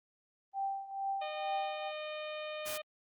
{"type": "tone with tremolo", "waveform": "sine", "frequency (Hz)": 784, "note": "G5", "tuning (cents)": 0, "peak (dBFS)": -31, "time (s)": [0.53, 1.92], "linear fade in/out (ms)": 50, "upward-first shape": "triangle", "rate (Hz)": 2.2, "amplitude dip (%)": 85}
{"type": "harmonic tone", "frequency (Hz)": 611, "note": "D#5", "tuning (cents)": -32, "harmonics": [1, 2, 3, 4, 5, 6, 7], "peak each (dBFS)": [-40, -48, -52, -47, -50, -53, -61], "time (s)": [1.21, 2.82], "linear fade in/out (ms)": 10}
{"type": "noise", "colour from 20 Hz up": "white", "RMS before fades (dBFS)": -41, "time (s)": [2.65, 2.78], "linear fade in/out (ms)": 20}
{"effects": ["Opus 32 kbps"]}